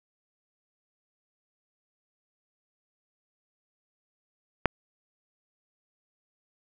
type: click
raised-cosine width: 0.5 ms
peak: -5 dBFS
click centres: 4.657 s
effects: none